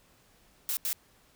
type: noise bursts at uneven times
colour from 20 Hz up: blue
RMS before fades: -31 dBFS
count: 2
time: 0.69-0.77 / 0.85-0.93 s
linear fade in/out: 0 ms
effects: pink hiss -63 dBFS RMS until 1.35 s